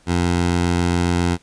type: tone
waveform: 15% pulse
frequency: 87.31 Hz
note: F2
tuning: in tune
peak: -10 dBFS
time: 0.06-1.38 s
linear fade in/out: 50 ms
effects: pink hiss -55 dBFS RMS until 1.42 s + resampled to 22050 Hz